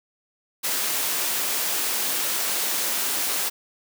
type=high-pass noise; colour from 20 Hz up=white; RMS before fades=-25 dBFS; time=0.63-3.5 s; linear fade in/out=20 ms; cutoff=250 Hz; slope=12 dB/octave; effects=none